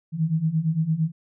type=beating tone pair; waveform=sine; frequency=154.7 / 163.5 Hz; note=D#3 / E3; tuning=-10 / -14 cents; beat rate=8.8 Hz; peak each=-25 / -22 dBFS; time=0.12-1.12 s; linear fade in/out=50 ms; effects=none